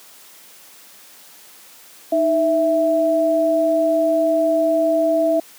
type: tone pair together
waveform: sine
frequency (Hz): 311.5 / 659.3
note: D#4 / E5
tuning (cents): +2 / 0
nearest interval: octave + minor second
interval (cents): 1298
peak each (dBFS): -20 / -15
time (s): 2.12-5.4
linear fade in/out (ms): 5
effects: white hiss -45 dBFS RMS until 5.58 s + high-pass 200 Hz 12 dB/octave